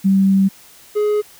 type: tone pair in turn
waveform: sine / triangle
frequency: 193.7 / 419.5 Hz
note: G3 / G#4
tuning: -20 / +17 cents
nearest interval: octave + minor second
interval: 1337 cents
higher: second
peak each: -10 / -12 dBFS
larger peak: first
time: 0.04-0.49 / 0.95-1.22 s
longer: first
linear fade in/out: 20 ms
effects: white hiss -45 dBFS RMS until 1.39 s